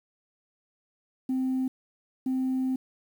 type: tone pair in turn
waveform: sine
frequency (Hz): 260 / 260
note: C4 / C4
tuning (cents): -11 / -11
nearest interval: unison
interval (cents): 0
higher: neither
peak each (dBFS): -23 / -23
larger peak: neither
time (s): 1.29-1.68 / 2.26-2.76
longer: second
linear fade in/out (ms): 5
effects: tanh soft clip ceiling -22 dBFS + 9-bit